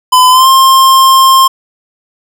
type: tone with pitch glide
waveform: square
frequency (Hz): 1011 to 1060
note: B5 to C6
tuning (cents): +40 to +22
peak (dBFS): -3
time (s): 0.12-1.48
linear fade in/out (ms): 10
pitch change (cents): +82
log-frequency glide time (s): 0.3-0.48
effects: none